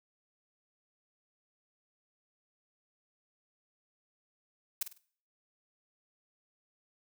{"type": "noise with echo", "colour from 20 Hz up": "blue", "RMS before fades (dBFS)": -31, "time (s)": [4.81, 4.83], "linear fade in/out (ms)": 5, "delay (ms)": 50, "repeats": 3, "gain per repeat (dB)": -10, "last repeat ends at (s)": 4.98, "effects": ["noise-tail reverb RT60 0.5 s tail -20 dB re dry"]}